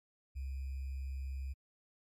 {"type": "tone with sample-and-hold", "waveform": "sine", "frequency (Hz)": 67, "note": "C2", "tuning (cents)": 42, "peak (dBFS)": -37, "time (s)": [0.35, 1.54], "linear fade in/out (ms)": 20, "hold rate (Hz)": 2450, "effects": ["MP3 64 kbps"]}